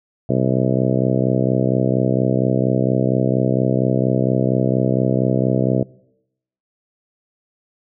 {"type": "harmonic tone", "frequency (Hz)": 64.3, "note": "C2", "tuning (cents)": -30, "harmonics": [2, 3, 4, 5, 6, 7, 8, 9, 10], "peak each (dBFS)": [-20, -22, -23, -24, -25, -25, -26, -27, -27], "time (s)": [0.29, 5.83], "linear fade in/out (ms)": 5, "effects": ["noise-tail reverb RT60 0.8 s tail -22 dB re dry"]}